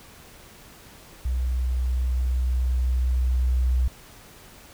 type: tone with level ramp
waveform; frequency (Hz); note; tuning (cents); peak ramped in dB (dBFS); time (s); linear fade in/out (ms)
sine; 62.8; B1; +30; -22 to -18; 1.25-3.88; 5
effects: pink hiss -48 dBFS RMS until 4.73 s